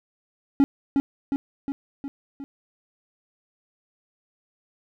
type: tone with echo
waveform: triangle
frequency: 277.4 Hz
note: C#4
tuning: 1 cent sharp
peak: -11 dBFS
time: 0.6-0.64 s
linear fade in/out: 0 ms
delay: 360 ms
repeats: 5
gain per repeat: -4 dB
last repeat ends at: 2.44 s
effects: none